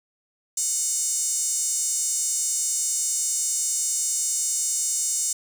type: tone with high-pass filter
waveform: 5% pulse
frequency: 735 Hz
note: F#5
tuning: 12 cents flat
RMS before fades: -25 dBFS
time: 0.57-5.33 s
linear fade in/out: 5 ms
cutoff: 7300 Hz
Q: 3.4
effects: none